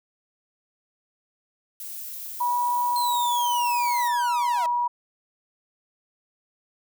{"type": "noise", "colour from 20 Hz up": "violet", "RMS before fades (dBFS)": -36, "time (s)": [1.8, 4.08], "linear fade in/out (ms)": 2}
{"type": "tone with pitch glide", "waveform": "sine", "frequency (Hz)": [970, 964.4], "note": ["B5", "B5"], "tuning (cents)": [-31, -41], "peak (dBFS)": -21, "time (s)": [2.4, 4.88], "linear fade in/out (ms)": 10, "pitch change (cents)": -10, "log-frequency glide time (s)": [2.88, 3.43]}
{"type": "linear sweep", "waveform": "sawtooth", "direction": "down", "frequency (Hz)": [4196, 629], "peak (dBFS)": -27, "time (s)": [2.96, 4.66], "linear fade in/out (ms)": 0}
{"effects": []}